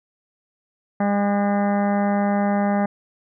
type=harmonic tone with a mistuned harmonic; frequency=202.3 Hz; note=G#3; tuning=45 cents flat; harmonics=1 / 2 / 3 / 4 / 5 / 6 / 7 / 8 / 9 / 10; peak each=-19 / -33 / -25 / -25 / -38 / -34 / -39 / -38 / -38 / -40 dBFS; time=1-2.86 s; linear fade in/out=5 ms; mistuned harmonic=7; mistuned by=+59 cents; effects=none